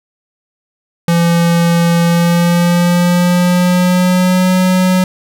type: tone with pitch glide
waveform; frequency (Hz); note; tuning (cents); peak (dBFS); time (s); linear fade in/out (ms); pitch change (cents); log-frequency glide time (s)
square; 170 to 184.32; F3 to F#3; -46 to -6; -9; 1.08-5.04; 2; +140; 2.04-4.52
effects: none